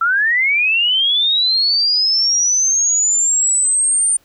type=linear sweep; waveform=sine; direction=up; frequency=1318.5 to 9050 Hz; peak=-12 dBFS; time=0.01-4.17 s; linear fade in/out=5 ms; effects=pink hiss -56 dBFS RMS until 4.24 s